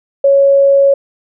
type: tone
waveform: sine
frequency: 554.4 Hz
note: C#5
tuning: in tune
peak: -5 dBFS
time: 0.24-0.94 s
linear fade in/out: 5 ms
effects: none